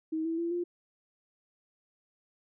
sine tone with pitch steps, 317.7 / 328 / 338.5 / 349.5 Hz, D#4 / E4 / E4 / F4, +36 / -9 / +46 / +1 cents, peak -29 dBFS, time 0.12-0.64 s, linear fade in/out 10 ms, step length 130 ms, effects none

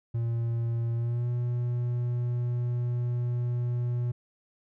triangle tone with pitch glide, 116.54 to 121.35 Hz, A#2 to B2, 0 to -30 cents, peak -24 dBFS, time 0.14-4.12 s, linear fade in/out 10 ms, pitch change +70 cents, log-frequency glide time 0.95-1.28 s, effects none

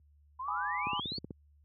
sine exponential sweep, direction up, 987.8 to 4598 Hz, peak -36 dBFS, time 0.39-1.19 s, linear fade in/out 10 ms
sine chord, G# diminished, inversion none, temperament equal with one note detuned, 830.6 / 998.7 / 1174.7 Hz, G#5 / B5 / D6, 0 / +19 / 0 cents, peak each -39 / -36 / -37 dBFS, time 0.48-1 s, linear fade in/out 2 ms
click train, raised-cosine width 3 ms, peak -27 dBFS, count 8, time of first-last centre 0.87-1.308 s, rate 16 Hz
effects added 73 Hz sine -54 dBFS peak until 1.64 s + high-pass 100 Hz 12 dB/octave

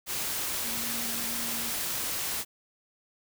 sine tone in noise, 233.1 Hz, A#3, in tune, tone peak -41 dBFS, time 0.62-1.74 s, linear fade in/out 50 ms, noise white, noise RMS -32 dBFS, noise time 0.06-2.45 s, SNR -12 dB, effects none

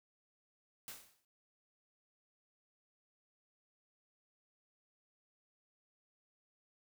white noise with exponential decay, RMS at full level -45 dBFS, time 0.88-1.25 s, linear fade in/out 1 ms, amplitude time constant 80 ms, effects noise-tail reverb RT60 0.2 s tail -26 dB re dry

